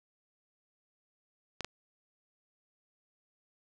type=clicks; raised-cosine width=0.2 ms; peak=-19 dBFS; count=2; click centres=1.607 / 1.646 s; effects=none